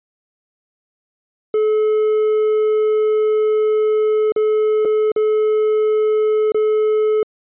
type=tone with dropouts; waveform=triangle; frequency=430 Hz; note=A4; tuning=40 cents flat; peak=-11 dBFS; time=1.54-7.23 s; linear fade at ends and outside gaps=2 ms; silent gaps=4.321-4.362 / 4.85-4.854 / 5.118-5.162 / 6.52-6.545 s; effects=resampled to 8000 Hz